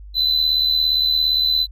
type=tone with amplitude modulation; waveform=triangle; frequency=4016 Hz; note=B7; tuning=28 cents sharp; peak=-10 dBFS; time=0.14-1.67 s; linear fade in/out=50 ms; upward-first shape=sine; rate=77.4 Hz; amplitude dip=65%; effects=tanh soft clip ceiling -9 dBFS + added 50 Hz sine -35 dBFS peak until 1.71 s